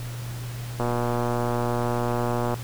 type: click train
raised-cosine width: 1 ms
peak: -12 dBFS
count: 210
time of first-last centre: 0.8-2.542 s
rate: 120 Hz
effects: added 120 Hz sine -31 dBFS peak until 2.63 s + pink hiss -41 dBFS RMS until 2.63 s